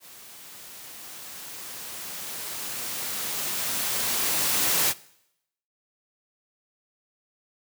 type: noise with level ramp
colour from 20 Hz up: white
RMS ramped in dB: -47 to -22 dBFS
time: 0-4.94 s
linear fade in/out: 50 ms
effects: noise-tail reverb RT60 0.8 s tail -21 dB re dry + high-pass 100 Hz 12 dB/octave